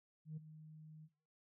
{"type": "tone with ADSR envelope", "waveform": "sine", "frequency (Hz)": 155.56, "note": "D#3", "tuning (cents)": 0, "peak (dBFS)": -40, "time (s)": [0.25, 1.09], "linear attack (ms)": 120, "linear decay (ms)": 14, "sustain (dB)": -13, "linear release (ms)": 49, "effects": ["noise-tail reverb RT60 0.4 s tail -17 dB re dry", "tanh soft clip ceiling -40 dBFS"]}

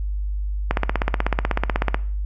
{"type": "click train", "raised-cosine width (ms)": 0.5, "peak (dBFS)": -4, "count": 21, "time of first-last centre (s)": [0.71, 1.945], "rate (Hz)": 16.2, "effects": ["noise-tail reverb RT60 0.5 s tail -19 dB re dry", "added 50 Hz sine -22 dBFS peak until 2.25 s"]}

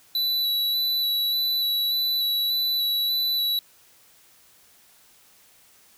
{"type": "tone with vibrato", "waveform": "square", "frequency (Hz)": 3951, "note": "B7", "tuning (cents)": 0, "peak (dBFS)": -22, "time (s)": [0.15, 3.59], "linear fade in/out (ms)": 2, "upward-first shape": "square", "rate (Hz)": 1.7, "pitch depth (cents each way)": 12, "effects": ["white hiss -56 dBFS RMS until 5.97 s"]}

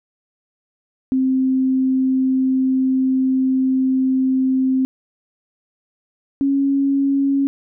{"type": "tone pair in turn", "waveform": "sine", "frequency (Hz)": [261.6, 276.2], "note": ["C4", "C#4"], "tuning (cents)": [0, -6], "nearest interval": "minor second", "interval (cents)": 94, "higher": "second", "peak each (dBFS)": -14, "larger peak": "neither", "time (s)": [[1.12, 4.85], [6.41, 7.47]], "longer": "first", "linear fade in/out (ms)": 0, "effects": []}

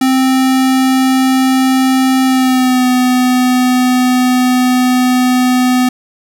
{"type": "tone with pitch glide", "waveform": "square", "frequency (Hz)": [261.6, 251.7], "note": ["C4", "B3"], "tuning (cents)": [0, 33], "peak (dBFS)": -9, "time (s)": [0.01, 5.89], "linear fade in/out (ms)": 5, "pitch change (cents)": -67, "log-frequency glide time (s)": [2.25, 2.87], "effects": []}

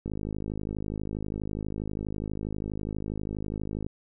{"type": "click train", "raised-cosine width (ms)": 3, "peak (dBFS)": -20, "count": 200, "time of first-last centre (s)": [0.06, 3.865], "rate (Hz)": 52.3, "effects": []}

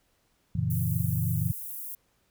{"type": "chord", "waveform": "sine", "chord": "F# dominant seventh", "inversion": "none", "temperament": "equal", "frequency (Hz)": [92.5, 116.54, 138.59, 164.81], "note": ["F#2", "A#2", "C#3", "E3"], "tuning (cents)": [0, 0, 0, 0], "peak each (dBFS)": [-31, -29, -32, -30], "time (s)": [0.55, 1.52], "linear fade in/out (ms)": 5}
{"type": "high-pass noise", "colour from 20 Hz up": "pink", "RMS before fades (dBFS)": -38, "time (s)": [0.7, 1.95], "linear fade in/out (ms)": 5, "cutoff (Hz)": 12000, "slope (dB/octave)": 24}
{"effects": ["pink hiss -70 dBFS RMS until 2.3 s"]}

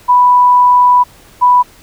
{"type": "tone pair in turn", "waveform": "sine", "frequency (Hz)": [987.8, 987.8], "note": ["B5", "B5"], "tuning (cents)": [0, 0], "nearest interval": "unison", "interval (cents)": 0, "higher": "neither", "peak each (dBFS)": -4, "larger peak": "neither", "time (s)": [[0.08, 1.04], [1.41, 1.63]], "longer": "first", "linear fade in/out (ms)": 20, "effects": ["pink hiss -42 dBFS RMS until 1.82 s"]}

